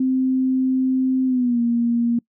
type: tone with pitch glide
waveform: sine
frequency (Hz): 260 to 235.7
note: C4 to A#3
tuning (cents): -11 to +19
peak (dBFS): -16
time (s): 0-2.19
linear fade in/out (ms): 5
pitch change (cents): -170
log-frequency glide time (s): 1.26-1.6
effects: noise-tail reverb RT60 0.1 s tail -25 dB re dry